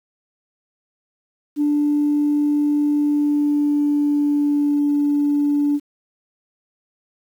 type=tone with pitch glide; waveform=sine; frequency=293.7 to 290 Hz; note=D4 to D4; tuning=0 to -22 cents; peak=-14 dBFS; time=1.56-5.8 s; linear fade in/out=50 ms; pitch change=-22 cents; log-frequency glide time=2.97-4.91 s; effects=tanh soft clip ceiling -11 dBFS + 8-bit

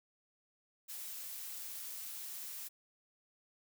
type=noise; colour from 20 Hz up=blue; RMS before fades=-45 dBFS; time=0.88-2.69 s; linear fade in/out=20 ms; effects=none

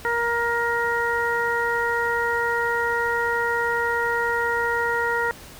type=harmonic tone; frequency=470 Hz; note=A#4; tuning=14 cents sharp; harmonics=1 / 2 / 3 / 4; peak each=-26 / -26 / -26 / -26 dBFS; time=0.05-5.31 s; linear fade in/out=0 ms; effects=added 74 Hz sine -50 dBFS peak until 5.59 s + pink hiss -43 dBFS RMS until 5.59 s

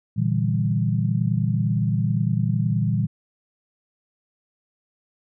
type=chord; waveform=sine; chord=E half-diminished seventh; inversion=second; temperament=equal; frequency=116.54 / 146.83 / 164.81 / 196 Hz; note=Bb2 / D3 / E3 / G3; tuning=0 / 0 / 0 / 0 cents; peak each=-22 / -26 / -25 / -26 dBFS; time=0.16-3.07 s; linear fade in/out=20 ms; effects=none

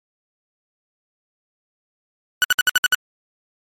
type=tone bursts; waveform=30% pulse; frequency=1480 Hz; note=F#6; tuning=in tune; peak=-9 dBFS; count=7; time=2.42-2.946 s; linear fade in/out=0 ms; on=22 ms; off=62 ms; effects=MP3 64 kbps

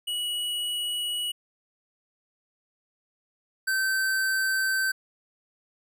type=tone pair in turn; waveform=square; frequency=2924 / 1546 Hz; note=F#7 / G6; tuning=-21 / -24 cents; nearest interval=major seventh; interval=1103 cents; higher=first; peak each=-28 / -24 dBFS; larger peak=second; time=0.07-1.32 / 3.67-4.92 s; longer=neither; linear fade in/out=10 ms; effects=none

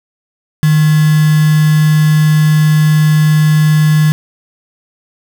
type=tone with quantisation; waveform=sine; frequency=153.8 Hz; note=D#3; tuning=20 cents flat; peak=-6 dBFS; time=0.63-4.12 s; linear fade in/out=0 ms; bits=3; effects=none

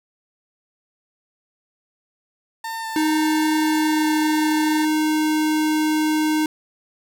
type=tone with vibrato; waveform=30% pulse; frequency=898 Hz; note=A5; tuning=35 cents sharp; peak=-24 dBFS; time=2.64-4.85 s; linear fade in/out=5 ms; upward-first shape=square; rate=2.5 Hz; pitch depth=11 cents each way
type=tone with pitch glide; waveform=square; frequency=311.1 to 309 Hz; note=D#4 to D#4; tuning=0 to -12 cents; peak=-18 dBFS; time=2.96-6.46 s; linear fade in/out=2 ms; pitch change=-12 cents; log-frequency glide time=3.69-4.12 s
effects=none

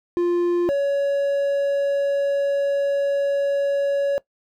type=tone pair in turn; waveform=triangle; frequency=349.2 / 561.2 Hz; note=F4 / C#5; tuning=0 / +21 cents; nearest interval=minor sixth; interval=821 cents; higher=second; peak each=-15 / -16 dBFS; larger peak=first; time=0.17-0.69 / 0.69-4.18 s; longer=second; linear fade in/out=0 ms; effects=noise-tail reverb RT60 0.1 s tail -19 dB re dry

